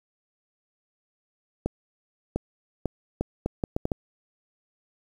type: accelerating click train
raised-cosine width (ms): 2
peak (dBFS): -12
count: 9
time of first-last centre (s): 1.66-3.918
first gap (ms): 700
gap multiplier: 0.71
effects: 8-bit